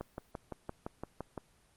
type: click train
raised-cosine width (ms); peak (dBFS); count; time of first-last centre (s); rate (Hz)
1; -24; 9; 0.01-1.378; 5.85
effects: pink hiss -67 dBFS RMS until 1.76 s + Opus 24 kbps